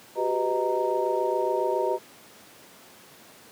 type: tone cluster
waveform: sine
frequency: 368.5 / 395.7 / 500 / 623 / 928 Hz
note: F#4 / G4 / B4 / D#5 / A#5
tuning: -7 / +16 / +21 / +2 / -8 cents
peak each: -29 dBFS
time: 0.15-1.99 s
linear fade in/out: 50 ms
effects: pink hiss -50 dBFS RMS until 3.51 s + high-pass 200 Hz 12 dB/octave